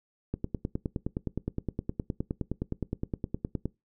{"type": "click train", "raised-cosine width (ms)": 3, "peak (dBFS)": -17, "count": 33, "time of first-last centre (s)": [0.34, 3.656], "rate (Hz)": 9.65, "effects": ["noise-tail reverb RT60 0.2 s tail -21 dB re dry"]}